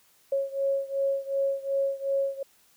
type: beating tone pair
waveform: sine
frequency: 548 / 550.7 Hz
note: C#5 / C#5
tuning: -20 / -11 cents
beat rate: 2.7 Hz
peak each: -27 / -29 dBFS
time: 0.32-2.43 s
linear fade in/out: 5 ms
effects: white hiss -62 dBFS RMS until 2.76 s